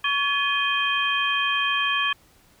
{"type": "tone cluster", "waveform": "sine", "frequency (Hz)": [1124, 1710, 2489, 3166], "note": ["C#6", "A6", "D#7", "G7"], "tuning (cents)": [24, -50, 0, 17], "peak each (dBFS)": -26, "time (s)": [0.04, 2.13], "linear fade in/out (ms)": 5, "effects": ["pink hiss -57 dBFS RMS until 2.6 s"]}